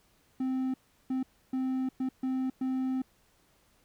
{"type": "tone bursts at uneven times", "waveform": "triangle", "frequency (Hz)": 260.3, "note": "C4", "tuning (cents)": -9, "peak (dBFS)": -26, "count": 6, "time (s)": [[0.4, 0.74], [1.1, 1.23], [1.53, 1.89], [2, 2.09], [2.23, 2.5], [2.61, 3.02]], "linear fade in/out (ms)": 5, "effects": ["pink hiss -67 dBFS RMS until 3.84 s"]}